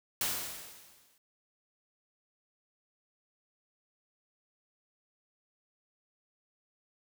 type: noise with exponential decay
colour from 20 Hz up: white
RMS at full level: -30 dBFS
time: 0.21-1.18 s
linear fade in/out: 2 ms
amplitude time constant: 210 ms
effects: none